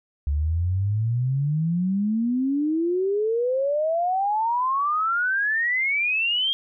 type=exponential sweep; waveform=sine; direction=up; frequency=69.8 to 3245 Hz; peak=-20 dBFS; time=0.27-6.53 s; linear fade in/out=0 ms; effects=none